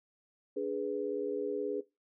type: chord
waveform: sine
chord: G# diminished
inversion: second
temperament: equal with one note detuned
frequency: 290.8 / 415.3 / 493.9 Hz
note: D4 / G#4 / B4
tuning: -17 / 0 / 0 cents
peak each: -38 / -34 / -37 dBFS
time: 0.56-1.81 s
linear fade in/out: 10 ms
effects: noise-tail reverb RT60 0.2 s tail -17 dB re dry